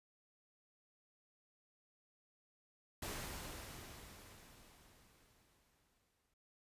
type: noise with exponential decay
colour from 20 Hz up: pink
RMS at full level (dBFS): -43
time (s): 3.02-6.34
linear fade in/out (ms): 5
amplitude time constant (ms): 720
effects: noise-tail reverb RT60 0.1 s tail -20 dB re dry + resampled to 32000 Hz